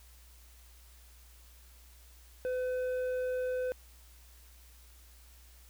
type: tone with tanh clipping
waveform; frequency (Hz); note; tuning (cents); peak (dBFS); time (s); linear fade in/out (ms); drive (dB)
sine; 506; B4; +42; -32; 2.45-3.72; 0; 7
effects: added 60 Hz sine -55 dBFS peak until 5.69 s + white hiss -61 dBFS RMS until 5.69 s